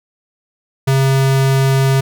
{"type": "tone", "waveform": "square", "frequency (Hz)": 134.7, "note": "C#3", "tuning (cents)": -49, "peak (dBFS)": -11, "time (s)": [0.87, 2.01], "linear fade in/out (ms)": 10, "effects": []}